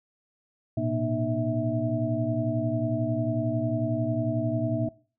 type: tone cluster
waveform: sine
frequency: 112.6 / 123.7 / 238.4 / 305.6 / 650 Hz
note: A2 / B2 / A#3 / D#4 / E5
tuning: +40 / +3 / +39 / -31 / -24 cents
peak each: -31 dBFS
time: 0.77-4.89 s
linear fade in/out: 5 ms
effects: noise-tail reverb RT60 0.4 s tail -21 dB re dry